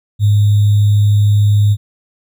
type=tone with sample-and-hold; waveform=sine; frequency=103.4 Hz; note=G#2; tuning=7 cents flat; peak=-7 dBFS; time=0.19-1.77 s; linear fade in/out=50 ms; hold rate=3675 Hz; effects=none